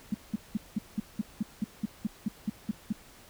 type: tone bursts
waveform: sine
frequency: 212.2 Hz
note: G#3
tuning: 38 cents sharp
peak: -25 dBFS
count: 14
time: 0.12-2.926 s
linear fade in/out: 5 ms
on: 24 ms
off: 190 ms
effects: pink hiss -54 dBFS RMS until 3.29 s